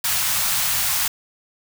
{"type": "band-stop noise", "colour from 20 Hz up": "white", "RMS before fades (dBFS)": -21, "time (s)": [0.04, 1.08], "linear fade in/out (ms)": 5, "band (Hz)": [160, 740], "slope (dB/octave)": 24, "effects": []}